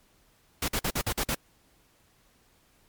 pink noise bursts, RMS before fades -28 dBFS, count 7, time 0.62-1.348 s, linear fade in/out 5 ms, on 62 ms, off 49 ms, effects pink hiss -64 dBFS RMS until 2.88 s + MP3 96 kbps

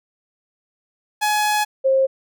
sawtooth / sine tone pair in turn, 843 / 533.1 Hz, G#5 / C5, +26 / +32 cents, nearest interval minor sixth, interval 794 cents, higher first, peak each -13 dBFS, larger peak neither, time 1.21-1.65 / 1.84-2.07 s, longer first, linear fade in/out 20 ms, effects none

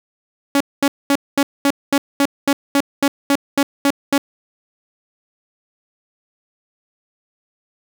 sawtooth tone bursts, 280.5 Hz, C#4, 21 cents sharp, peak -8 dBFS, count 14, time 0.55-4.18 s, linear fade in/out 2 ms, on 55 ms, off 220 ms, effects none

